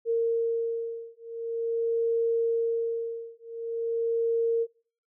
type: beating tone pair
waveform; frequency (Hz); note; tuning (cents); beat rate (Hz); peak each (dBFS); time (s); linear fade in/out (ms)
sine; 460.3 / 460.75; A#4 / A#4; -22 / -20; 0.45; -28; 0.05-4.67; 50
effects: noise-tail reverb RT60 0.5 s tail -24 dB re dry